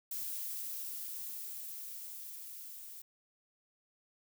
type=noise with level ramp; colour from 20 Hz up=violet; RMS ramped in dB=-39 to -49 dBFS; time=0.11-3.02 s; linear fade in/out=5 ms; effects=none